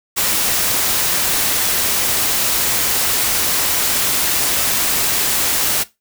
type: noise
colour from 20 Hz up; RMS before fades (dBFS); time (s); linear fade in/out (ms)
white; -17; 0.16-5.84; 20
effects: noise-tail reverb RT60 0.2 s tail -17 dB re dry